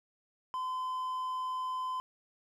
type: tone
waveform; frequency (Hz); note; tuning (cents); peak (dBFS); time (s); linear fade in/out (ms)
triangle; 1023; C6; -39; -31; 0.54-2; 0
effects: none